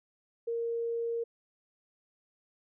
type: tone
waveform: sine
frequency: 464.8 Hz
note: A#4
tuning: 5 cents flat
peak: -30 dBFS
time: 0.47-1.24 s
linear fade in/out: 10 ms
effects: none